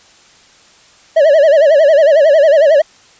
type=tone with vibrato; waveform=triangle; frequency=601 Hz; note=D5; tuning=40 cents sharp; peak=-3 dBFS; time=1.16-2.82 s; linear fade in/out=10 ms; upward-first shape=sine; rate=11 Hz; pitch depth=150 cents each way; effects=white hiss -45 dBFS RMS until 3.19 s + resampled to 16000 Hz